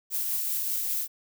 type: noise with tremolo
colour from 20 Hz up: violet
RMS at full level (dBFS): -28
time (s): 0.1-1.08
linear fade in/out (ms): 50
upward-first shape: triangle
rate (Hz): 5.1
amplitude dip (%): 25
effects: none